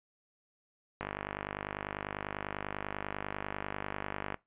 click train, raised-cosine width 0.5 ms, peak -20 dBFS, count 168, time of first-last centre 1.01-4.343 s, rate 50.1 Hz, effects noise-tail reverb RT60 0.2 s tail -20 dB re dry + resampled to 8000 Hz

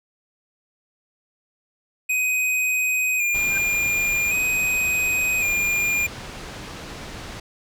square tone with vibrato, 2458 Hz, D#7, 22 cents flat, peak -20 dBFS, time 2.09-6.07 s, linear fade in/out 10 ms, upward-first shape square, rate 0.45 Hz, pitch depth 35 cents each way
pink low-pass noise, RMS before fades -36 dBFS, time 3.34-7.4 s, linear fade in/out 5 ms, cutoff 6000 Hz, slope 12 dB/octave
sine tone with exponential growth, 1568 Hz, G6, in tune, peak -24 dBFS, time 3.48-3.58 s, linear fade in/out 5 ms, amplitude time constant 21 ms
effects none

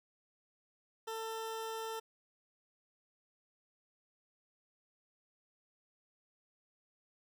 20% pulse tone, 446.8 Hz, A4, 27 cents sharp, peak -34 dBFS, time 1.07-2 s, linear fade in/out 10 ms, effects none

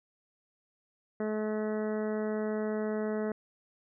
harmonic tone, 214.5 Hz, A3, 44 cents flat, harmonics 1 / 2 / 3 / 4 / 5 / 6 / 7 / 8 / 9, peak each -33 / -33 / -38 / -48 / -50 / -49 / -49 / -52 / -51 dBFS, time 1.2-3.32 s, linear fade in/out 2 ms, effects none

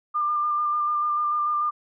sine tone with vibrato, 1198 Hz, D6, 34 cents sharp, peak -21 dBFS, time 0.14-1.71 s, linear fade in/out 20 ms, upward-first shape square, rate 6.8 Hz, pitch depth 14 cents each way, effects none

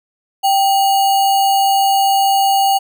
sine tone with sample-and-hold, 784 Hz, G5, in tune, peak -10 dBFS, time 0.43-2.79 s, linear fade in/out 20 ms, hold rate 3675 Hz, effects none

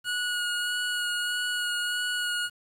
25% pulse tone with vibrato, 1452 Hz, F#6, 33 cents flat, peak -23 dBFS, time 0.04-2.5 s, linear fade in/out 50 ms, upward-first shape sine, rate 1.6 Hz, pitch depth 14 cents each way, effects low-pass 12000 Hz 12 dB/octave + 9-bit

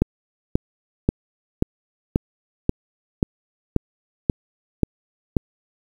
click train, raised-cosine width 3 ms, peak -3 dBFS, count 11, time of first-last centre 0.02-5.368 s, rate 1.87 Hz, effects 7-bit

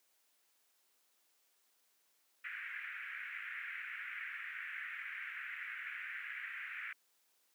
white band-pass noise, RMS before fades -45 dBFS, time 2.44-6.93 s, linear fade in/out 5 ms, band 1500 to 2300 Hz, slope 48 dB/octave, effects white hiss -75 dBFS RMS until 7.54 s + high-pass 300 Hz 12 dB/octave

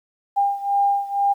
sine beating tone pair, 801 / 803.1 Hz, G5 / G5, +37 / +42 cents, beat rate 2.1 Hz, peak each -19 / -22 dBFS, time 0.36-1.34 s, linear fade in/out 20 ms, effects 9-bit

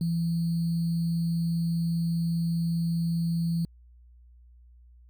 sine tone with sample-and-hold, 167.5 Hz, E3, 28 cents sharp, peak -24 dBFS, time 0.01-3.65 s, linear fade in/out 2 ms, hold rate 4410 Hz, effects added 60 Hz sine -51 dBFS peak until 5.09 s

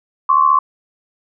sine tone pair together, 1056 / 1130.7 Hz, C6 / C#6, +16 / +34 cents, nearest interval minor second, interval 118 cents, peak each -12 dBFS, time 0.29-0.59 s, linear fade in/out 5 ms, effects none

